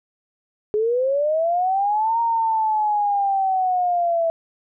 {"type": "linear two-way sweep", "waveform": "sine", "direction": "up then down", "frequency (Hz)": [415.3, 932.3, 657], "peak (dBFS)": -17, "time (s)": [0.74, 4.3], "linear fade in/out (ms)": 0, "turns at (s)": 2.2, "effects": []}